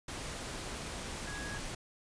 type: tone in noise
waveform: sine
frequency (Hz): 1661.2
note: G#6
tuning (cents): 0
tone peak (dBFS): -43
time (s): 1.27-1.58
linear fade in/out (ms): 5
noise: pink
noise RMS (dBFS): -41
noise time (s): 0.08-1.75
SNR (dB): -5
effects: resampled to 22050 Hz